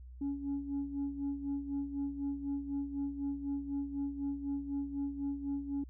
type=tone with tremolo; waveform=sine; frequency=280.4 Hz; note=C#4; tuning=20 cents sharp; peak=-30 dBFS; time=0.21-5.84 s; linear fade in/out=5 ms; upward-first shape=sine; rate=4 Hz; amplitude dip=70%; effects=tanh soft clip ceiling -30 dBFS + added 62 Hz sine -47 dBFS peak until 5.89 s